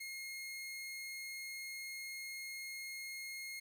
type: tone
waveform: sawtooth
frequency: 2148 Hz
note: C7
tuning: 45 cents sharp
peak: -40 dBFS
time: 0-3.6 s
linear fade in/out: 10 ms
effects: 12-bit